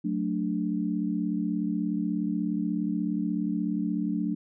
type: chord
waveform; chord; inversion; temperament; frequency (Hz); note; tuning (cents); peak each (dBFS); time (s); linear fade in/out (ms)
sine; D major; first; just; 183.54 / 220.2 / 293.7; F#3 / A3 / D4; -14 / +2 / 0; -30; 0.04-4.35; 10
effects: none